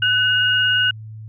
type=tone pair together; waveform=sine; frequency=1497.2 / 2860 Hz; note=F#6 / F7; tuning=+20 / +41 cents; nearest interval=major seventh; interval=1121 cents; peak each=-17 dBFS; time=0.02-0.91 s; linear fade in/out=5 ms; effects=added 109 Hz sine -32 dBFS peak until 1.28 s